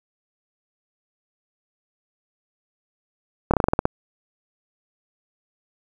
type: slowing click train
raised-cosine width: 1 ms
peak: -3 dBFS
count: 9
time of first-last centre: 3.51-3.854 s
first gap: 27 ms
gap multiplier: 1.13
effects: 7-bit